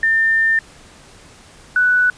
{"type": "tone pair in turn", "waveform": "sine", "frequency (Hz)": [1800, 1483.7], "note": ["A6", "F#6"], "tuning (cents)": [39, 4], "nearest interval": "minor third", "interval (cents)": 335, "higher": "first", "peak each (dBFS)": [-12, -11], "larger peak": "second", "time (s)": [[0.03, 0.59], [1.76, 2.1]], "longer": "first", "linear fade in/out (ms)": 2, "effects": ["pink hiss -44 dBFS RMS until 2.17 s", "resampled to 22050 Hz"]}